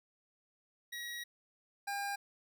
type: tone pair in turn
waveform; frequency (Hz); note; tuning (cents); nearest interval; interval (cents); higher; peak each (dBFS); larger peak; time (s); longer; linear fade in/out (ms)
25% pulse; 1907 / 803.5; A#6 / G5; +39 / +43; octave + minor third; 1496; first; -37 / -32; second; 0.92-1.24 / 1.87-2.16; first; 10
effects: none